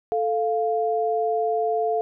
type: tone pair together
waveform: sine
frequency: 440 / 698.5 Hz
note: A4 / F5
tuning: 0 / 0 cents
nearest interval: minor sixth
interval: 800 cents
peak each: -23 dBFS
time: 0.12-2.01 s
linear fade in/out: 0 ms
effects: none